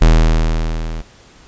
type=tone with level ramp; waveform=square; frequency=40.24 Hz; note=E1; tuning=41 cents flat; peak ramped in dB=-5 to -23 dBFS; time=0.01-1.02 s; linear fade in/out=10 ms; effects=pink hiss -45 dBFS RMS until 1.47 s + resampled to 16000 Hz